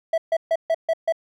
triangle tone bursts, 655 Hz, E5, 11 cents flat, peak -15 dBFS, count 6, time 0.13-1.124 s, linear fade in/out 5 ms, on 49 ms, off 140 ms, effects none

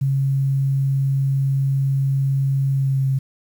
sine tone with pitch glide, 136.3 to 134.11 Hz, C#3 to C3, -29 to +43 cents, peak -16 dBFS, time 0.01-3.19 s, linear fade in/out 10 ms, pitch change -28 cents, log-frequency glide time 2.71-3.08 s, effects 8-bit

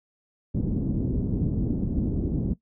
white low-pass noise, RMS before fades -26 dBFS, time 0.54-2.54 s, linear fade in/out 10 ms, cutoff 280 Hz, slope 24 dB/octave, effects noise-tail reverb RT60 0.1 s tail -18 dB re dry

